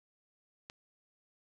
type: click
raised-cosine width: 0.2 ms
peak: -28 dBFS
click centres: 0.699 s
effects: none